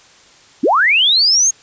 sine linear sweep, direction up, 205.8 to 6645 Hz, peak -9 dBFS, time 0.63-1.51 s, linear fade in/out 10 ms, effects white hiss -46 dBFS RMS until 1.62 s + resampled to 16000 Hz

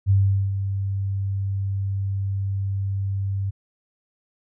sine tone with ADSR envelope, 98 Hz, G2, in tune, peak -13 dBFS, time 0.06-3.51 s, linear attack 42 ms, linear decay 410 ms, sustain -9 dB, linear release 17 ms, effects none

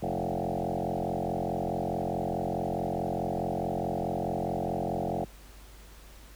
sine tone with frequency modulation, 444.7 Hz, A4, 18 cents sharp, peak -28 dBFS, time 0.02-5.25 s, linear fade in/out 10 ms, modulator 44.7 Hz, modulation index 7.4, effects added 50 Hz sine -49 dBFS peak until 6.35 s + pink hiss -54 dBFS RMS until 6.35 s

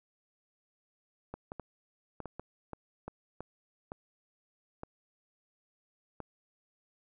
clicks, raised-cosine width 1 ms, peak -26 dBFS, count 12, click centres 1.34 / 1.519 / 1.597 / 2.203 / 2.257 / 2.396 / 2.733 / 3.08 / 3.406 / 3.919 / 4.834 / 6.203 s, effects none

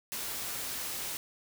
white noise, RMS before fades -37 dBFS, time 0.12-1.17 s, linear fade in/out 0 ms, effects none

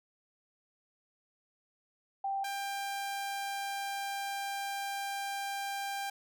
sine / sawtooth tone pair in turn, 785 / 794.1 Hz, G5 / G5, +2 / +22 cents, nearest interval unison, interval 20 cents, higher second, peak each -31 / -31 dBFS, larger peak neither, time 2.24-2.44 / 2.44-6.1 s, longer second, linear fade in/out 5 ms, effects none

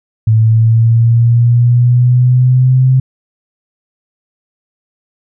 sine linear sweep, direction up, 110 to 130.81 Hz, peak -5 dBFS, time 0.27-3 s, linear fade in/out 5 ms, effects none

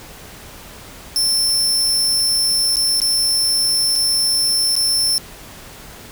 sawtooth tone with dropouts, 5350 Hz, E8, 25 cents sharp, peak -12 dBFS, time 1.16-5.18 s, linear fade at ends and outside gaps 0 ms, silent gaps 2.758-2.768 / 3.001-3.017 / 3.955-3.96 / 4.754-4.764 s, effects pink hiss -38 dBFS RMS until 6.11 s

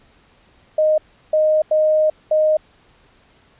sine tone bursts at uneven times, 619 Hz, D#5, 9 cents flat, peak -12 dBFS, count 4, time 0.78-0.98 / 1.33-1.62 / 1.71-2.1 / 2.31-2.57 s, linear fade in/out 5 ms, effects pink hiss -54 dBFS RMS until 3.59 s + resampled to 8000 Hz

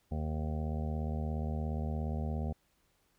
harmonic tone, 77.1 Hz, D#2, 15 cents flat, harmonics 1 / 2 / 3 / 5 / 6 / 7 / 8 / 9 / 10, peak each -34 / -39 / -40 / -49 / -50 / -49 / -54 / -49 / -50 dBFS, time 0.11-2.53 s, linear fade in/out 10 ms, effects pink hiss -73 dBFS RMS until 3.18 s

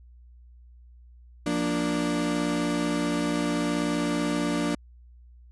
35% pulse chord, Bb major, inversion second, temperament equal, 174.61 / 233.1 / 293.7 Hz, F3 / Bb3 / D4, 0 / 0 / 0 cents, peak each -29 / -29 / -25 dBFS, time 1.46-4.75 s, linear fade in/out 5 ms, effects added 60 Hz sine -48 dBFS peak until 5.51 s + resampled to 24000 Hz

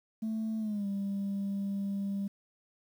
sine tone with pitch glide, 220.2 to 198.46 Hz, A3 to G3, +2 to +22 cents, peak -29 dBFS, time 0.22-2.28 s, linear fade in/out 10 ms, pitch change -180 cents, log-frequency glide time 0.59-0.87 s, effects tanh soft clip ceiling -29 dBFS + 10-bit

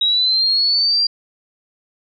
sine linear sweep, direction up, 3811 to 4773 Hz, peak -13 dBFS, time 0.01-1.07 s, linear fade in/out 5 ms, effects none

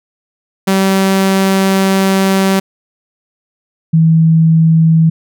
sawtooth / sine tone pair in turn, 192.6 / 161.96 Hz, G3 / E3, -30 / -30 cents, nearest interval minor third, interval 300 cents, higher first, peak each -5 / -5 dBFS, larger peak neither, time 0.67-2.6 / 3.93-5.1 s, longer first, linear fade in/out 10 ms, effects none

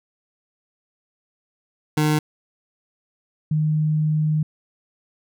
25% pulse / sine tone pair in turn, 152.2 / 153.97 Hz, D#3 / D#3, -38 / -18 cents, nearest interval unison, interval 20 cents, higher second, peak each -13 / -17 dBFS, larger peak first, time 1.97-2.19 / 3.51-4.43 s, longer second, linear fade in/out 5 ms, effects none

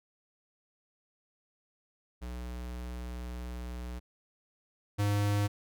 square tone pair in turn, 60.9 / 102.42 Hz, B1 / G#2, -24 / -24 cents, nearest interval major sixth, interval 900 cents, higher second, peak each -38 / -27 dBFS, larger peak second, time 2.21-4 / 4.98-5.48 s, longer first, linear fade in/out 20 ms, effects none

